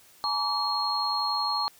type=tone cluster; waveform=sine; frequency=848 / 939 / 1148 / 4265 Hz; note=G#5 / A#5 / D6 / C8; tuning=+36 / +12 / -40 / +32 cents; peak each=-32 / -34 / -30 / -28 dBFS; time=0.24-1.68 s; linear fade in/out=0 ms; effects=white hiss -56 dBFS RMS until 1.79 s